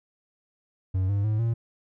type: tone with pitch steps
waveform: triangle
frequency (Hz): 93.8 / 100.53 / 107.75 / 115.48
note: F#2 / G2 / A2 / A#2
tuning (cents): +24 / +44 / -36 / -16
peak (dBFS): -20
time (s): 0.94-1.54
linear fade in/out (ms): 10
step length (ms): 150
effects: none

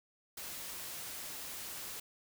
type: noise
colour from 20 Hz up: white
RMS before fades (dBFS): -44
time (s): 0.37-2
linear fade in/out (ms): 5
effects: none

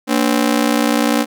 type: ring-modulated tone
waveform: sawtooth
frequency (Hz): 261.6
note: C4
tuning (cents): 0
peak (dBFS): -6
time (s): 0.07-1.26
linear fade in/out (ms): 50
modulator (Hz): 30.1
effects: none

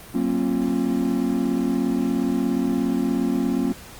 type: chord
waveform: triangle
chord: Gb major seventh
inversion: none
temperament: equal with one note detuned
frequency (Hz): 185 / 233.1 / 270.1 / 349.2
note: Gb3 / Bb3 / Db4 / F4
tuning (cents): 0 / 0 / -45 / 0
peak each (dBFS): -26 / -22 / -21 / -27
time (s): 0.14-3.73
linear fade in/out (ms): 10
effects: pink hiss -42 dBFS RMS until 3.99 s + Opus 32 kbps

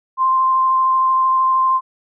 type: tone with vibrato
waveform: sine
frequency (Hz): 1046.5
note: C6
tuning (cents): 0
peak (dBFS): -12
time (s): 0.17-1.81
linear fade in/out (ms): 50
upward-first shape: sine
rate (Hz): 13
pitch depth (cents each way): 8
effects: none

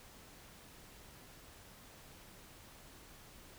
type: silence
effects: pink hiss -57 dBFS RMS until 3.58 s

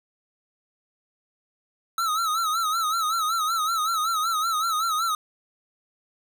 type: tone with vibrato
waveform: square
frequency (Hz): 1300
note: E6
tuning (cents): -24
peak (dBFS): -23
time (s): 1.98-5.15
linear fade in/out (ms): 2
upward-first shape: sine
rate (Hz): 5.3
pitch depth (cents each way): 93
effects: none

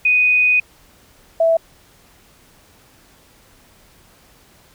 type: tone pair in turn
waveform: sine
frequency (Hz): 2489 / 658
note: D#7 / E5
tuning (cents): 0 / -3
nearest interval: octave + major seventh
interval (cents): 2303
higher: first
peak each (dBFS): -11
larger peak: neither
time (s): 0.05-0.6 / 1.4-1.57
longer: first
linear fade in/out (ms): 5
effects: pink hiss -51 dBFS RMS until 4.74 s

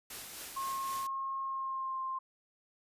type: noise with tremolo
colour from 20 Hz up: white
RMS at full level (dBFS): -43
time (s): 0.1-1.07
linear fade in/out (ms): 5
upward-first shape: sine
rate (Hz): 3.9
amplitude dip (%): 35
type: tone with pitch glide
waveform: sine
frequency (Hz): 1077 to 1053.6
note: C6 to C6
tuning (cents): +50 to +12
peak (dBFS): -34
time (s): 0.56-2.19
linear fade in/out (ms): 10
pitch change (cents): -38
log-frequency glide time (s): 1.41-2
effects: resampled to 32000 Hz

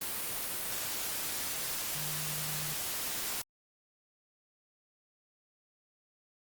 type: tone in noise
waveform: sine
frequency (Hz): 151.6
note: D#3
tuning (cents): -45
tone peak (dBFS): -42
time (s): 1.95-2.74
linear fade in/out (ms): 5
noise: white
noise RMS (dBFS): -36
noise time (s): 0.01-3.42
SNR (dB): -9
effects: Opus 32 kbps

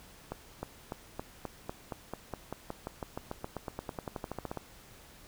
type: accelerating click train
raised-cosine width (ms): 1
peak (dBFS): -22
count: 29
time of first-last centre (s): 0.32-4.573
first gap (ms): 310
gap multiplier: 0.94
effects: pink hiss -55 dBFS RMS until 5.27 s

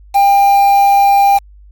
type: tone with quantisation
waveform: triangle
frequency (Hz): 797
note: G5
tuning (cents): +28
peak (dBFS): -4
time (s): 0.14-1.39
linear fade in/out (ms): 20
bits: 4
effects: added 50 Hz sine -37 dBFS peak until 1.71 s + AAC 64 kbps

